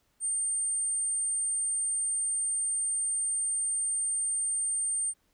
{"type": "tone", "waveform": "sine", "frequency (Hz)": 8770, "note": "C#9", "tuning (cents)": -20, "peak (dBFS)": -27, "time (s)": [0.2, 5.14], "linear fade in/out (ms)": 50, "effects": ["pink hiss -72 dBFS RMS until 5.33 s"]}